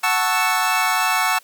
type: chord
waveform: 25% pulse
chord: F# minor seventh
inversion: none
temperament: equal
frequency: 740 / 880 / 1108.7 / 1318.5 Hz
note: F#5 / A5 / C#6 / E6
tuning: 0 / 0 / 0 / 0 cents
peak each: -19 dBFS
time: 0.03-1.39 s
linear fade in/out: 10 ms
effects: white hiss -51 dBFS RMS until 1.43 s + high-pass 200 Hz 12 dB/octave